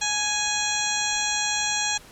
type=harmonic tone with a mistuned harmonic; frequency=830.6 Hz; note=G#5; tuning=in tune; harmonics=1 / 2 / 3 / 4 / 5 / 7 / 8 / 9; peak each=-31 / -31 / -31 / -31 / -31 / -31 / -31 / -31 dBFS; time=0.01-1.98 s; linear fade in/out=10 ms; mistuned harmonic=1; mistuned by=+21 cents; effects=pink hiss -48 dBFS RMS until 2.11 s + low-pass 12000 Hz 12 dB/octave